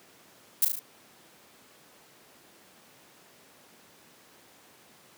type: noise with echo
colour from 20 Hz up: violet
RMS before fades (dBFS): -21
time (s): 0.62-0.65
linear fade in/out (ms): 5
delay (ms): 36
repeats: 4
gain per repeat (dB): -4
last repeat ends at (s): 0.794
effects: pink hiss -56 dBFS RMS until 5.17 s + high-pass 200 Hz 12 dB/octave